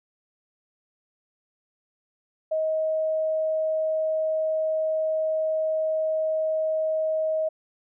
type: tone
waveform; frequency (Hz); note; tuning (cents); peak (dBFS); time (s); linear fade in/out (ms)
sine; 631; D#5; +24; -22; 2.51-7.49; 10
effects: none